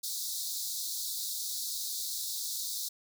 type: high-pass noise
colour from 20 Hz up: pink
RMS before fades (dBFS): -36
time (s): 0.03-2.89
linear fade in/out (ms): 10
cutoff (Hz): 3700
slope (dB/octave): 96
effects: none